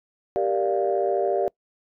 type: chord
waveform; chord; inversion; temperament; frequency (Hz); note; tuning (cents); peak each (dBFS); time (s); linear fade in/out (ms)
sine; G minor seventh; none; equal; 392 / 466.2 / 587.3 / 698.5; G4 / Bb4 / D5 / F5; 0 / 0 / 0 / 0; -24 / -27 / -25 / -26; 0.36-1.48; 0
effects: noise-tail reverb RT60 0.1 s tail -25 dB re dry + tanh soft clip ceiling -11 dBFS